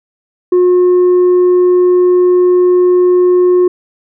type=tone with tanh clipping; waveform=sine; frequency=360 Hz; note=F#4; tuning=47 cents flat; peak=-6 dBFS; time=0.52-3.68 s; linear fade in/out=5 ms; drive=2 dB; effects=none